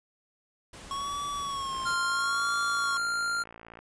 pink noise, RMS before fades -46 dBFS, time 0.73-1.94 s, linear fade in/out 5 ms
square tone with vibrato, 1099 Hz, C#6, 15 cents flat, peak -32 dBFS, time 0.91-2.97 s, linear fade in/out 0 ms, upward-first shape sine, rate 0.73 Hz, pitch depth 75 cents each way
click train, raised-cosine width 0.5 ms, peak -31 dBFS, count 118, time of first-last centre 1.73-3.79 s, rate 56.8 Hz
square tone, 1393 Hz, F6, 5 cents flat, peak -28 dBFS, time 1.85-3.44 s, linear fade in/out 20 ms
effects resampled to 22050 Hz

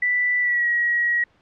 sine tone with pitch glide, 1975.5 to 1906 Hz, B6 to A#6, 0 to +38 cents, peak -17 dBFS, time 0.02-1.24 s, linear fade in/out 5 ms, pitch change -62 cents, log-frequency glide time 0.4-0.67 s, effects pink hiss -60 dBFS RMS until 1.41 s + low-pass 3000 Hz 12 dB/octave

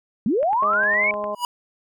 sine linear sweep, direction up, 183 to 2290 Hz, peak -17 dBFS, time 0.26-1.11 s, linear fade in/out 2 ms
click train, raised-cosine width 0.5 ms, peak -22 dBFS, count 9, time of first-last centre 0.43-1.241 s, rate 9.86 Hz
harmonic tone, 207.7 Hz, G#3, in tune, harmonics 1 / 2 / 3 / 4 / 5, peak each -37 / -35 / -26 / -37 / -29 dBFS, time 0.62-1.35 s, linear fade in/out 5 ms
square tone with exponential growth, 973 Hz, B5, 26 cents flat, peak -18 dBFS, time 1.33-1.45 s, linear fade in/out 1 ms, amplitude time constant 25 ms
effects none

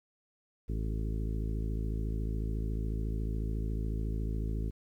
harmonic tone with a mistuned harmonic, 54 Hz, A1, 32 cents flat, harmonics 1 / 2 / 3 / 4 / 5 / 6 / 7 / 8, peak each -32 / -38 / -42 / -44 / -46 / -48 / -49 / -50 dBFS, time 0.68-4.71 s, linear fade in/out 20 ms, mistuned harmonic 8, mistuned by +25 cents, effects 11-bit

